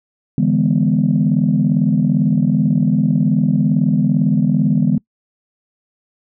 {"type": "chord", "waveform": "sine", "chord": "E dominant seventh", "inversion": "third", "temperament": "equal with one note detuned", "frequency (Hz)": [146.83, 164.81, 204.4, 246.9], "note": ["D3", "E3", "G#3", "B3"], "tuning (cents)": [0, 0, -27, 0], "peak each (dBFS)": [-17, -17, -16, -17], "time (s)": [0.38, 4.98], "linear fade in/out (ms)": 2, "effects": ["noise-tail reverb RT60 0.1 s tail -24 dB re dry", "tanh soft clip ceiling -4 dBFS"]}